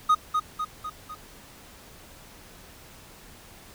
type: tone with echo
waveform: triangle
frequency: 1245 Hz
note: D#6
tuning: 1 cent sharp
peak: -14 dBFS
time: 0.09-0.15 s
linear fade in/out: 10 ms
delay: 250 ms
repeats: 4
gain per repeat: -5 dB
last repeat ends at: 1.15 s
effects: pink hiss -49 dBFS RMS until 3.74 s